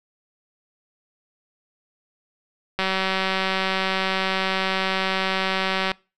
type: click train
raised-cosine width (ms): 0.3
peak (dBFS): -7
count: 595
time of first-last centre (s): 2.79-5.916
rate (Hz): 190
effects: noise-tail reverb RT60 0.3 s tail -24 dB re dry